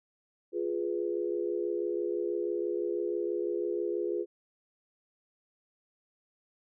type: chord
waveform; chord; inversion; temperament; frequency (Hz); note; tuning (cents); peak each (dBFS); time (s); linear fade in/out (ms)
sine; F diminished; none; equal; 349.2 / 415.3 / 493.9; F4 / Ab4 / Cb5; 0 / 0 / 0; -32 / -33 / -37; 0.52-4.26; 50
effects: none